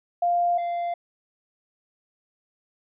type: tone pair in turn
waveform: sine / triangle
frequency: 698.5 / 692.9 Hz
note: F5 / F5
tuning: 0 / -14 cents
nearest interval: unison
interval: 14 cents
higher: first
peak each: -19 / -23 dBFS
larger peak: first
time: 0.22-0.58 / 0.58-0.94 s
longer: neither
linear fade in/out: 5 ms
effects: resampled to 8000 Hz